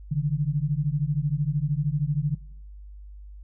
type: beating tone pair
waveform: sine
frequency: 140.9 / 153.9 Hz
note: C#3 / D#3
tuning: +29 / -19 cents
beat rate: 13 Hz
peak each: -25 dBFS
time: 0.11-2.35 s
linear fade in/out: 10 ms
effects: noise-tail reverb RT60 0.8 s tail -23 dB re dry + added 50 Hz sine -40 dBFS peak until 3.43 s